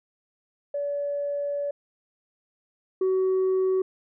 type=tone pair in turn; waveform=sine; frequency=573 / 376.4 Hz; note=D5 / F#4; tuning=-43 / +30 cents; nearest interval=perfect fifth; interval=727 cents; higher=first; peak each=-25 / -18 dBFS; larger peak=second; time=0.74-1.71 / 3.01-3.82 s; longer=first; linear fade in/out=5 ms; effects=tanh soft clip ceiling -19 dBFS